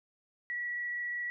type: tone with frequency modulation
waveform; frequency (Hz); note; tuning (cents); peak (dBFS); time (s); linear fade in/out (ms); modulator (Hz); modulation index
sine; 1935; B6; -36; -33; 0.5-1.3; 0; 25.4; 0.66
effects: none